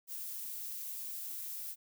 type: noise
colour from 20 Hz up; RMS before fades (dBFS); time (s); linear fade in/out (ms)
violet; -42; 0.07-1.76; 50
effects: none